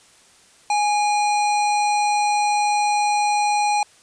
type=harmonic tone with a mistuned harmonic; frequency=830.6 Hz; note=G#5; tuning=in tune; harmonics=1 / 3 / 5 / 7 / 9 / 10; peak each=-17 / -27 / -31 / -34 / -36 / -37 dBFS; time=0.7-3.83 s; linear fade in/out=2 ms; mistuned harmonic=3; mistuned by=-43 cents; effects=white hiss -52 dBFS RMS until 4.02 s + resampled to 22050 Hz